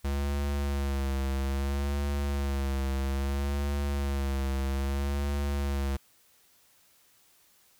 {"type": "tone with vibrato", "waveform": "square", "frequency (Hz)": 69.3, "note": "C#2", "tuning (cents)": 0, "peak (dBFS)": -28, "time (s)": [0.04, 5.97], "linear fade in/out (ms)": 10, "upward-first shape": "sine", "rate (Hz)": 0.61, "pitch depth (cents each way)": 46, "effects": ["white hiss -63 dBFS RMS until 7.79 s"]}